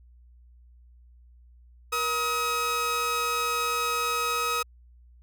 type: tone pair together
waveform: sawtooth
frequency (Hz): 475.7 / 1270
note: A#4 / D#6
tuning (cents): +35 / +35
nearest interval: octave + perfect fourth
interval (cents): 1700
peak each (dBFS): -29 / -22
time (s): 1.92-4.63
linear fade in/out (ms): 10
effects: added 60 Hz sine -51 dBFS peak until 5.22 s